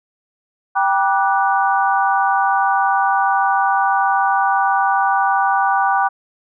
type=chord; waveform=sine; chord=G major seventh; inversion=none; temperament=equal with one note detuned; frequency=784 / 962.4 / 1174.7 / 1480 Hz; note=G5 / B5 / D6 / F#6; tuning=0 / -45 / 0 / 0 cents; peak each=-16 / -20 / -20 / -21 dBFS; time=0.75-6.09 s; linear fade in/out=20 ms; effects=none